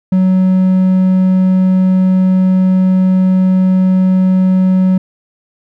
triangle tone, 186.4 Hz, F#3, 13 cents sharp, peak -5 dBFS, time 0.12-4.98 s, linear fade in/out 5 ms, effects none

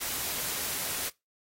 white noise, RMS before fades -33 dBFS, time 0-1.1 s, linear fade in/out 20 ms, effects noise-tail reverb RT60 0.2 s tail -21 dB re dry + AAC 48 kbps

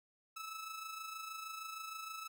sawtooth tone with amplitude modulation, 1306 Hz, E6, 17 cents flat, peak -38 dBFS, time 0.36-2.28 s, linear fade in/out 10 ms, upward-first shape sine, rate 26.4 Hz, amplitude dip 50%, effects none

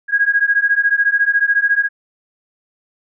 sine beating tone pair, 1635 / 1649 Hz, G#6 / G#6, -28 / -13 cents, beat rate 14 Hz, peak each -15 dBFS, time 0.08-1.89 s, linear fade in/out 50 ms, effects none

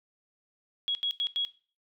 sine tone bursts at uneven times, 3322 Hz, G#7, in tune, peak -26 dBFS, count 4, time 0.88-0.95 / 1.03-1.11 / 1.2-1.27 / 1.36-1.45 s, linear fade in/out 0 ms, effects noise-tail reverb RT60 0.4 s tail -17 dB re dry

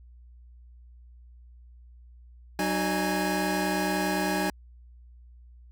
25% pulse tone cluster, 187.3 / 304.9 / 827 Hz, F#3 / D#4 / G#5, +21 / -35 / -8 cents, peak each -26 dBFS, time 2.59-4.5 s, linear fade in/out 2 ms, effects added 60 Hz sine -48 dBFS peak until 5.71 s

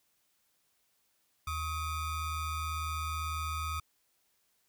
square ring-modulated tone, 592 Hz, D5, 14 cents sharp, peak -31 dBFS, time 1.47-3.8 s, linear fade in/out 5 ms, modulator 671 Hz, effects white hiss -74 dBFS RMS until 4.68 s

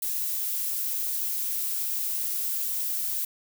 violet noise, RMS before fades -29 dBFS, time 0.02-3.25 s, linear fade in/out 5 ms, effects none

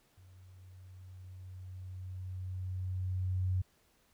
sine tone with level ramp, 92.5 Hz, F#2, in tune, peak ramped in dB -55 to -28 dBFS, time 0.17-3.62 s, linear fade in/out 10 ms, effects pink hiss -70 dBFS RMS until 4.13 s

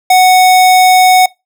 square tone, 740 Hz, F#5, in tune, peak -4 dBFS, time 0.1-1.26 s, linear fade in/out 5 ms, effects noise-tail reverb RT60 0.2 s tail -22 dB re dry

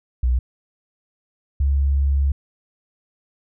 sine tone pair in turn, 61.74 / 69.48 Hz, B1 / C#2, 0 / +5 cents, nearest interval major second, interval 205 cents, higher second, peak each -15 dBFS, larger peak neither, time 0.23-0.39 / 1.6-2.32 s, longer second, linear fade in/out 5 ms, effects none

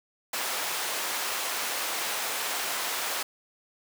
pink high-pass noise, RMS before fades -31 dBFS, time 0.33-3.23 s, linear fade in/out 5 ms, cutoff 710 Hz, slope 12 dB/octave, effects none

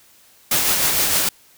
white noise with tremolo, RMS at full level -17 dBFS, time 0.51-1.29 s, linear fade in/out 5 ms, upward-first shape sine, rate 6.5 Hz, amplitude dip 30%, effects white hiss -52 dBFS RMS until 1.57 s

